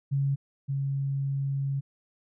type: tone pair in turn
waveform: sine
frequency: 138.59 / 137.87 Hz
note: C#3 / C#3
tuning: 0 / -9 cents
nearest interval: unison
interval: 9 cents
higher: first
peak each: -23 / -26 dBFS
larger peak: first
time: 0.11-0.36 / 0.68-1.81 s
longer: second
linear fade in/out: 20 ms
effects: none